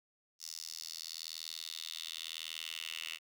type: tone with high-pass filter sweep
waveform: 10% pulse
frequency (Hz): 80.9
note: E2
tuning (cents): -32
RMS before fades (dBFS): -44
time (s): 0.39-3.19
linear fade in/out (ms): 50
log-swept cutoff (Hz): 5400 to 2700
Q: 3.6
effects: none